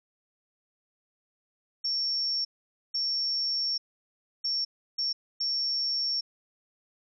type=tone bursts at uneven times; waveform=sine; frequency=5470 Hz; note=F8; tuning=37 cents flat; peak=-26 dBFS; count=5; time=1.84-2.45 / 2.94-3.78 / 4.44-4.65 / 4.98-5.13 / 5.4-6.21 s; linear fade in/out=10 ms; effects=none